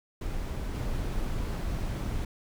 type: noise with level steps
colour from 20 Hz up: brown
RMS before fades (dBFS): -33 / -31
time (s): 0.21-2.25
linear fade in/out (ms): 5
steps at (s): 0.74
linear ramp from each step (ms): 2
effects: none